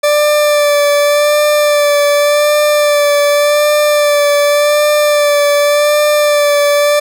40% pulse tone with vibrato, 587.3 Hz, D5, in tune, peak -7 dBFS, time 0.03-7 s, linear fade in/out 10 ms, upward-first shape sine, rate 0.87 Hz, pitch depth 24 cents each way, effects none

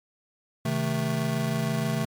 square chord, A diminished, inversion first, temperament just, 132 / 158.4 / 220 Hz, C3 / Eb3 / A3, +16 / +31 / 0 cents, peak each -30 dBFS, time 0.65-2.05 s, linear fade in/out 5 ms, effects MP3 96 kbps

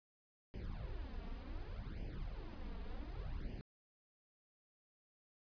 brown noise with flanger, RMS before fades -45 dBFS, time 0.54-3.61 s, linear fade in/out 0 ms, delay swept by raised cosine 0.38 to 4.38 ms, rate 0.67 Hz, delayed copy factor +0.9, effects resampled to 11025 Hz

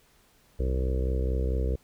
harmonic tone, 64.5 Hz, C2, 24 cents flat, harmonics 1 / 2 / 3 / 4 / 5 / 6 / 7 / 8 / 9, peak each -25 / -36 / -40 / -43 / -40 / -40 / -36 / -40 / -47 dBFS, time 0.59-1.76 s, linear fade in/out 10 ms, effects pink hiss -62 dBFS RMS until 1.83 s

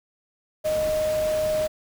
sine tone in noise, 619 Hz, D#5, 9 cents flat, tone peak -21 dBFS, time 0.64-1.68 s, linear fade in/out 20 ms, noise pink, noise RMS -35 dBFS, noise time 0.64-1.68 s, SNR +11 dB, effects none

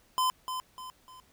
square tone with echo, 1023 Hz, C6, 39 cents flat, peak -25 dBFS, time 0.18-0.3 s, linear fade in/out 0 ms, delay 300 ms, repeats 3, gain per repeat -8 dB, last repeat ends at 1.2 s, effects pink hiss -64 dBFS RMS until 1.32 s

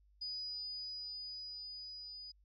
sine tone with level ramp, 4949 Hz, D#8, 10 cents flat, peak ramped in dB -39 to -47 dBFS, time 0.21-2.32 s, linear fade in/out 10 ms, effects added 50 Hz sine -65 dBFS peak until 2.44 s

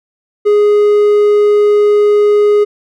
triangle tone, 415.3 Hz, G#4, in tune, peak -4 dBFS, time 0.45-2.65 s, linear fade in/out 20 ms, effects none

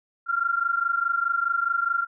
sine tone pair together, 1372.1 / 1396.9 Hz, F6 / F6, -31 / 0 cents, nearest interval unison, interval 31 cents, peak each -24 / -25 dBFS, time 0.26-2.07 s, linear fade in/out 50 ms, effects none

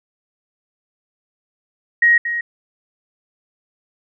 sine tone with echo, 1885 Hz, A#6, 19 cents sharp, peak -9 dBFS, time 2.02-2.18 s, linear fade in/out 5 ms, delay 230 ms, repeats 1, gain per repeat -10 dB, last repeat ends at 2.41 s, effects none

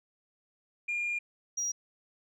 sine tone pair in turn, 2411 / 5734 Hz, D7 / F8, +45 / +45 cents, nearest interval octave + minor third, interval 1500 cents, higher second, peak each -28 dBFS, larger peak neither, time 0.88-1.19 / 1.57-1.72 s, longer first, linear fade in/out 10 ms, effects tanh soft clip ceiling -27 dBFS

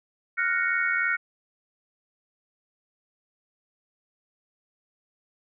sine chord, Gb major seventh, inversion third, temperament equal, 1396.9 / 1480 / 1864.7 / 2217 Hz, F6 / Gb6 / Bb6 / Db7, 0 / 0 / 0 / 0 cents, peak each -28 dBFS, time 0.37-1.17 s, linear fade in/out 20 ms, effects none

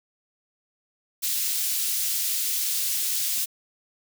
white high-pass noise, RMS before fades -26 dBFS, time 1.22-3.46 s, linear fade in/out 20 ms, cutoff 3500 Hz, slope 12 dB/octave, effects none

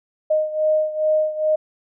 sine beating tone pair, 618 / 620.4 Hz, D#5 / D#5, -12 / -5 cents, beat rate 2.4 Hz, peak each -18 / -22 dBFS, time 0.3-1.56 s, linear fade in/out 10 ms, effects none

